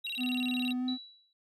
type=tone with vibrato; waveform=triangle; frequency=3255 Hz; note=G#7; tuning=36 cents flat; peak=-33 dBFS; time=0.04-0.73 s; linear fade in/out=10 ms; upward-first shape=square; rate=18 Hz; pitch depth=290 cents each way
type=tone with pitch glide; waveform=triangle; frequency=250 to 253.9 Hz; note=B3 to B3; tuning=+21 to +48 cents; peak=-28 dBFS; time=0.17-0.98 s; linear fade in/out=50 ms; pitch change=+27 cents; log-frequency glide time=0.78-0.84 s
type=tone with exponential decay; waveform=sine; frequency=3925 Hz; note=B7; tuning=11 cents flat; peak=-33 dBFS; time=0.88-1.33 s; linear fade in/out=2 ms; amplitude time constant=96 ms
effects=none